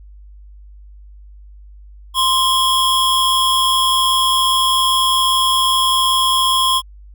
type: tone pair together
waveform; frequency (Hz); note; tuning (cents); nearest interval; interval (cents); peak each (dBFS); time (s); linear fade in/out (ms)
square; 1046.5 / 3322; C6 / G#7; 0 / 0; octave + minor sixth; 2000; -16; 2.14-6.82; 50
effects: added 50 Hz sine -37 dBFS peak until 7.14 s